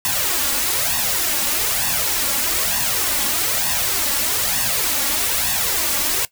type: noise with flanger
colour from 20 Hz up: white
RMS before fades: -20 dBFS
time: 0.05-6.25 s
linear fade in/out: 0 ms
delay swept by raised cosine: 1.1 to 3.6 ms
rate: 1.1 Hz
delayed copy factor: +0.7
effects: noise-tail reverb RT60 0.1 s tail -18 dB re dry